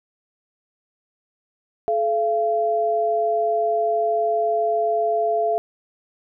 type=tone pair together; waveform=sine; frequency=430.3 / 683 Hz; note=A4 / F5; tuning=-39 / -39 cents; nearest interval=minor sixth; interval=800 cents; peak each=-23 / -19 dBFS; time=1.88-5.58 s; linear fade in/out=0 ms; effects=none